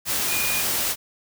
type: tone in noise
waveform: sine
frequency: 2448 Hz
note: D#7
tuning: 29 cents flat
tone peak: -27 dBFS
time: 0.27-0.64 s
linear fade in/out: 50 ms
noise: white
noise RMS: -24 dBFS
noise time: 0.05-0.96 s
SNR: -6 dB
effects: none